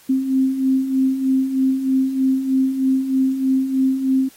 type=beating tone pair; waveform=sine; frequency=261.6 / 264.8 Hz; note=C4 / C4; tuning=0 / +21 cents; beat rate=3.2 Hz; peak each=-23 / -16 dBFS; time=0.09-4.29 s; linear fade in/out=10 ms; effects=white hiss -49 dBFS RMS until 4.36 s + AAC 48 kbps